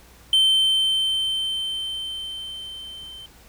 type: tone with level ramp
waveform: triangle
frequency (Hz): 3100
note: G7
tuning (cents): -20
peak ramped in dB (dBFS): -12 to -36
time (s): 0.33-3.26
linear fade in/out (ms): 2
effects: added 60 Hz sine -51 dBFS peak until 3.48 s + pink hiss -51 dBFS RMS until 3.48 s